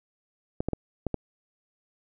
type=clicks; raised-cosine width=2 ms; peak=-14 dBFS; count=5; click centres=0.605 / 0.686 / 0.733 / 1.067 / 1.143 s; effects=none